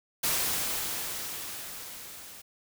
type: noise with level ramp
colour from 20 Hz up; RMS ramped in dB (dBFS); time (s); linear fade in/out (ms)
white; -27 to -47; 0.23-2.42; 10
effects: none